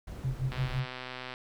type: noise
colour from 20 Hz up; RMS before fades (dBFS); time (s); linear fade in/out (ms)
brown; -40; 0.07-0.8; 5
type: tone with tremolo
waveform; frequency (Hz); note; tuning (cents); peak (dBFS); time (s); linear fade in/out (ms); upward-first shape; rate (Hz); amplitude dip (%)
sine; 130.81; C3; 0; -26; 0.24-0.86; 5; sine; 5.9; 100
type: click train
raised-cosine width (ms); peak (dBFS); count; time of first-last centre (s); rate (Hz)
0.3; -23; 105; 0.52-1.339; 127
effects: none